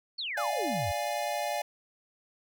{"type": "exponential sweep", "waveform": "sine", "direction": "down", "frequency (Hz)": [4600, 75.7], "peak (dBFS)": -32, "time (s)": [0.18, 0.92], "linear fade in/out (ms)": 10}
{"type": "chord", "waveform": "square", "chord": "D diminished", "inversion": "none", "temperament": "equal with one note detuned", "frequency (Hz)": [587.3, 698.5, 827.3], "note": ["D5", "F5", "Ab5"], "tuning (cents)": [0, 0, -7], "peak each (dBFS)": -35, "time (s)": [0.37, 1.62], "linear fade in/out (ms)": 5}
{"effects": []}